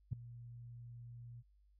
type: tone with ADSR envelope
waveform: sine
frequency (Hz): 119.1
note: A#2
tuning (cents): +38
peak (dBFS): -31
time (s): 0.11-1.43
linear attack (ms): 19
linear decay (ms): 5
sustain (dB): -18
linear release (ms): 39
effects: added 50 Hz sine -66 dBFS peak until 1.79 s